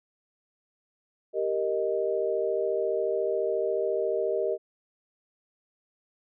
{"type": "chord", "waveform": "sine", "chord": "Eb major", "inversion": "first", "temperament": "equal", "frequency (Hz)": [392, 466.2, 622.3], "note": ["G4", "Bb4", "Eb5"], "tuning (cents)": [0, 0, 0], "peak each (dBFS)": -29, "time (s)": [1.33, 4.58], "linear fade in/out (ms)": 50, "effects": []}